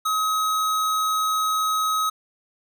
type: tone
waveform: square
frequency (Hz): 1271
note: D#6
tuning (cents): +36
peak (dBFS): -21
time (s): 0.05-2.1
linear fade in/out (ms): 10
effects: none

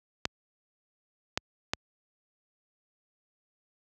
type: clicks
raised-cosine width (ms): 0.2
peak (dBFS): -9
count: 3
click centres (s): 0.254 / 1.375 / 1.735
effects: high-pass 60 Hz 12 dB/octave

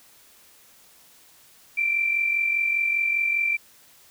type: tone pair together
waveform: sine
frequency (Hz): 2349 / 2394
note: D7 / D7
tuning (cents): 0 / +33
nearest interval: unison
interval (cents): 33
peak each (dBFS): -21 / -29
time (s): 1.77-3.57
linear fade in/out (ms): 10
effects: white hiss -54 dBFS RMS until 4.1 s

